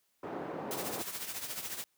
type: band-pass noise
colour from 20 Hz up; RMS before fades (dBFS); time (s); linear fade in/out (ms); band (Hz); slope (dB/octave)
pink; -40; 0.23-1.02; 5; 270 to 880; 12
type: noise with tremolo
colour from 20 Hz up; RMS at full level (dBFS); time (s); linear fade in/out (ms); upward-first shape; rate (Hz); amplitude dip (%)
white; -37; 0.71-1.84; 0; triangle; 14; 70
effects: white hiss -75 dBFS RMS until 1.97 s + high-pass 80 Hz 12 dB/octave

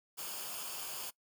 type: noise with comb filter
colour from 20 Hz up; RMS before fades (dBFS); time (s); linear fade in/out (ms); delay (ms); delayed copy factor
white; -42; 0.17-1.11; 20; 0.51; -0.6
effects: noise-tail reverb RT60 0.1 s tail -22 dB re dry

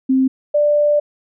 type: tone pair in turn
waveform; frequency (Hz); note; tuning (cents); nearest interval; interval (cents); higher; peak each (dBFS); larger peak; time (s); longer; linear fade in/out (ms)
sine; 262.8 / 590; C4 / D5; +8 / +8; octave + major second; 1400; second; -11; neither; 0.09-0.28 / 0.54-1; second; 10
effects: none

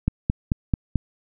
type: click train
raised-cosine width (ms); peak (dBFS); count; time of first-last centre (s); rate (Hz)
5; -7; 5; 0.08-0.957; 4.56
effects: none

